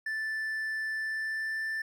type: tone with pitch glide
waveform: triangle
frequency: 1760 to 1771.2 Hz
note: A6 to A6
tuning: 0 to +11 cents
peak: -29 dBFS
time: 0.06-1.82 s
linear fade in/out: 5 ms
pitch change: +11 cents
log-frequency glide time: 0.93-1.65 s
effects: none